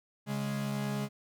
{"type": "tone pair together", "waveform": "45% pulse", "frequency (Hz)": [138.59, 207.5], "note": ["C#3", "G#3"], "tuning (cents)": [0, -1], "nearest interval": "perfect fifth", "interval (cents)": 699, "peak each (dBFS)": [-35, -34], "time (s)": [0.26, 1.09], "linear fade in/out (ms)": 50, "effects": []}